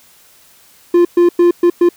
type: tone bursts at uneven times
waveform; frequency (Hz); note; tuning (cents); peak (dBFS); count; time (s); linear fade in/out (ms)
triangle; 348.4; F4; -4; -4; 5; 0.94-1.05 / 1.17-1.29 / 1.39-1.51 / 1.63-1.7 / 1.81-1.89; 5
effects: white hiss -47 dBFS RMS until 1.96 s